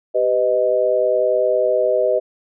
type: chord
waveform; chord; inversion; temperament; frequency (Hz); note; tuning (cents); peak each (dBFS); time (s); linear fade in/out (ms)
sine; G augmented; none; equal with one note detuned; 392 / 501.9 / 622.3; G4 / B4 / D#5; 0 / +28 / 0; -22 / -18 / -17; 0.14-2.2; 20
effects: none